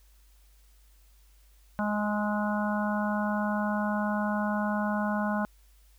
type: harmonic tone with a mistuned harmonic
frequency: 208.8 Hz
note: G#3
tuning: 10 cents sharp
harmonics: 1 / 3 / 4 / 5 / 6 / 7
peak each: -28 / -34 / -35 / -36 / -41 / -36 dBFS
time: 1.79-5.45 s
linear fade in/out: 0 ms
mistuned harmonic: 6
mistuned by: +18 cents
effects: added 50 Hz sine -56 dBFS peak until 5.98 s + white hiss -66 dBFS RMS until 5.98 s